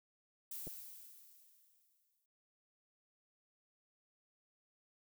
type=noise with exponential decay; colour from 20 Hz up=violet; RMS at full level=-44 dBFS; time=0.51-2.26 s; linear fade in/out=5 ms; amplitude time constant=380 ms
type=clicks; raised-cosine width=2 ms; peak=-35 / -37 dBFS; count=2; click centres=0.67 / 0.676 s
effects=none